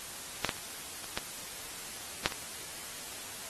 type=clicks; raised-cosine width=0.2 ms; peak=-9 / -12 / -28 / -24 / -13 / -7 / -20 dBFS; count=7; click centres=0.447 / 0.492 / 0.567 / 1.043 / 1.175 / 2.259 / 2.322 s; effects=white hiss -43 dBFS RMS until 3.49 s + AAC 32 kbps